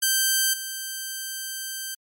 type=tone with level steps; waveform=5% pulse; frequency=1561 Hz; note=G6; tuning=8 cents flat; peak=-8 / -19 dBFS; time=0.02-1.95 s; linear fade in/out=10 ms; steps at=0.53 s; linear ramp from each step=10 ms; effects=MP3 64 kbps